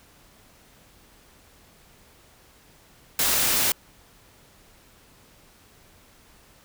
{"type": "noise", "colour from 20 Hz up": "white", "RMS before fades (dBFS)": -22, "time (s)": [3.19, 3.72], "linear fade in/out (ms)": 2, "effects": ["pink hiss -55 dBFS RMS until 6.64 s"]}